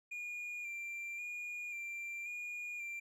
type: tone with vibrato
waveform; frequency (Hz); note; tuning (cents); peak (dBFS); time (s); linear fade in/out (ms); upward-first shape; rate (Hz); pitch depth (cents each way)
triangle; 2400; D7; +37; -39; 0.11-3; 10; square; 0.93; 25
effects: none